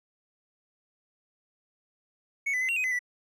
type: tone with pitch steps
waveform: triangle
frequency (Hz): 2216 / 2002 / 2045 / 2748 / 2512 / 2029 / 1966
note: C#7 / B6 / C7 / F7 / D#7 / B6 / B6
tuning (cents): -1 / +23 / -40 / -29 / +16 / +46 / -8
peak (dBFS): -24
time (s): 2.46-2.992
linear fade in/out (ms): 10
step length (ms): 76
effects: none